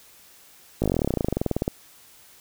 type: slowing click train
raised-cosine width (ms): 2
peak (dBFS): -9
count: 26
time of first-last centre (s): 0.82-1.679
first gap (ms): 18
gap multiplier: 1.05
effects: white hiss -52 dBFS RMS until 2.4 s